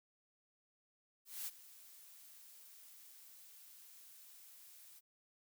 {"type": "noise with ADSR envelope", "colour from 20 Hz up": "blue", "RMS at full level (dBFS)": -42, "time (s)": [1.25, 5.01], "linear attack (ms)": 220, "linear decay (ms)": 32, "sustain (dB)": -17, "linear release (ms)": 32, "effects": []}